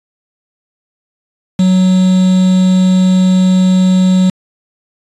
triangle tone with quantisation, 185.4 Hz, F#3, 4 cents sharp, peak -4 dBFS, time 1.59-4.3 s, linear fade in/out 5 ms, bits 4, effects resampled to 22050 Hz

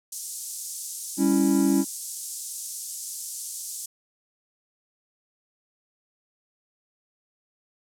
pink high-pass noise, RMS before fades -32 dBFS, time 0.12-3.86 s, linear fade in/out 5 ms, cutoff 6400 Hz, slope 24 dB/octave
triangle chord, C# diminished, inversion second, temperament equal with one note detuned, 198.5 / 277.2 / 329.6 Hz, G3 / C#4 / E4, +22 / 0 / 0 cents, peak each -22 / -19 / -22 dBFS, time 1.17-1.85 s, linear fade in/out 50 ms
effects low-pass 11000 Hz 12 dB/octave

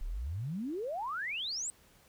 sine exponential sweep, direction up, 30.39 to 8260 Hz, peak -34 dBFS, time 0.01-1.7 s, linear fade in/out 0 ms, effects pink hiss -63 dBFS RMS until 2.08 s

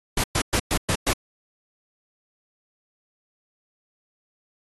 pink noise bursts, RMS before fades -22 dBFS, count 6, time 0.17-1.134 s, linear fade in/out 5 ms, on 69 ms, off 110 ms, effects AAC 32 kbps

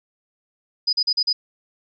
sine tone bursts, 4966 Hz, D#8, 4 cents flat, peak -16 dBFS, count 5, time 0.87-1.33 s, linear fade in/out 10 ms, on 60 ms, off 40 ms, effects none

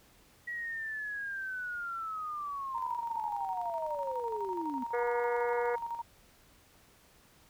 sine linear sweep, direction down, 1929 to 243.1 Hz, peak -35 dBFS, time 0.47-4.84 s, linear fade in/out 10 ms
sine tone with tremolo, 932.3 Hz, A#5, in tune, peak -33 dBFS, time 2.74-6.02 s, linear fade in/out 10 ms, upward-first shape square, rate 12 Hz, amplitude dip 55%
harmonic tone, 240.6 Hz, B3, 45 cents flat, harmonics 2 / 3 / 4 / 5 / 6 / 7 / 8 / 9, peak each -30 / -40 / -41 / -44 / -42 / -45 / -47 / -46 dBFS, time 4.93-5.76 s, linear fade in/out 10 ms
effects pink hiss -62 dBFS RMS until 7.49 s

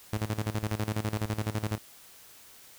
sawtooth tone with tremolo, 107.1 Hz, A2, 46 cents flat, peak -23 dBFS, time 0.13-1.78 s, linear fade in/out 0 ms, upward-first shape square, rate 12 Hz, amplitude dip 80%, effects white hiss -53 dBFS RMS until 2.78 s

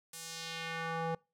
square tone with band-pass filter sweep, 164.6 Hz, E3, 2 cents flat, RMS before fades -39 dBFS, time 0.13-1.15 s, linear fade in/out 5 ms, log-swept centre 9900 to 650 Hz, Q 1.2, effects noise-tail reverb RT60 0.3 s tail -26 dB re dry

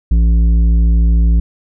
triangle tone with tanh clipping, 56.7 Hz, A#1, 47 cents flat, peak -9 dBFS, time 0.11-1.4 s, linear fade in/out 5 ms, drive 13 dB, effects none

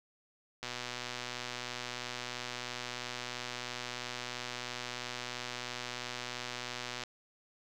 click train, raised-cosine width 0.2 ms, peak -21 dBFS, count 789, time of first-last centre 0.63-7.037 s, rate 123 Hz, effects none

